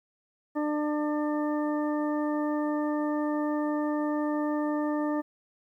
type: harmonic tone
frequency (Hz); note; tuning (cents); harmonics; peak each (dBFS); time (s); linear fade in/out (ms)
299; D4; +31; 1 / 2 / 3 / 4 / 6; -27 / -33 / -37 / -39 / -43; 0.55-5.22; 20
effects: 11-bit